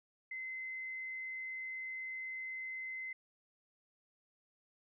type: tone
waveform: sine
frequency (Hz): 2056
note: C7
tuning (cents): -31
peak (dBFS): -40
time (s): 0.31-3.13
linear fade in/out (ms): 5
effects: none